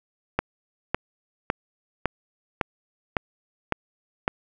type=click train; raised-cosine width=0.5 ms; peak=-6 dBFS; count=8; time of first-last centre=0.39-4.279 s; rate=1.8 Hz; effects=none